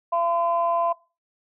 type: tone pair together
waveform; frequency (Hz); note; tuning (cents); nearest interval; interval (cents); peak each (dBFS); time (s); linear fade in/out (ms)
sine; 681 / 1020.3; F5 / C6; -44 / -44; perfect fifth; 700; -22; 0.12-0.93; 10
effects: noise-tail reverb RT60 0.3 s tail -21 dB re dry + tanh soft clip ceiling -12 dBFS